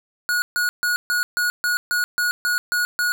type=tone bursts; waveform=square; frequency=1452 Hz; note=F#6; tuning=33 cents flat; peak=-19 dBFS; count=11; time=0.29-3.12 s; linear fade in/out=0 ms; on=130 ms; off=140 ms; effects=none